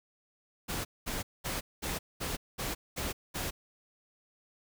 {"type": "noise bursts", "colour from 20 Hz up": "pink", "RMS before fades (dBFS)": -35, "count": 8, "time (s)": [0.68, 3.51], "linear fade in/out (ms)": 20, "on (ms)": 170, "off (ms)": 210, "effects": []}